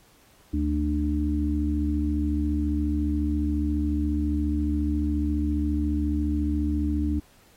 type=harmonic tone; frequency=74.4 Hz; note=D2; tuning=23 cents sharp; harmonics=1 / 3 / 4; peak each=-25 / -31 / -26 dBFS; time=0.53-7.2 s; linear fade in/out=10 ms; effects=pink hiss -58 dBFS RMS until 7.56 s + AAC 48 kbps